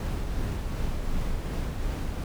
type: noise with tremolo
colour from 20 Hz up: brown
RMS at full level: -28 dBFS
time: 0-2.24 s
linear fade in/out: 2 ms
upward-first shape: sine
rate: 2.7 Hz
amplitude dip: 25%
effects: none